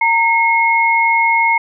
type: tone pair together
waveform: sine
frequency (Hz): 922.7 / 2163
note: A#5 / C#7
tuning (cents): -18 / -43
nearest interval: octave + minor third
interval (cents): 1475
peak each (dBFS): -13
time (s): 0.01-1.58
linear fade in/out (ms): 5
effects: none